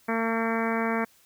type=harmonic tone; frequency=226.9 Hz; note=A#3; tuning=47 cents flat; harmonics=1 / 2 / 3 / 4 / 5 / 6 / 7 / 8 / 9 / 10; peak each=-28 / -31 / -33 / -34 / -35 / -36 / -36 / -37 / -38 / -38 dBFS; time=0.08-1.05 s; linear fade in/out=10 ms; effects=white hiss -60 dBFS RMS until 1.25 s